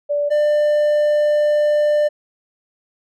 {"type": "tone pair in turn", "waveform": ["sine", "triangle"], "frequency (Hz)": [582, 595.6], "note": ["D5", "D5"], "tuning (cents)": [-16, 24], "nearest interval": "unison", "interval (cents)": 40, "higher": "second", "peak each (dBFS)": [-16, -11], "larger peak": "second", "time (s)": [[0.09, 0.3], [0.3, 2.09]], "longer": "second", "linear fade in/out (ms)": 20, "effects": []}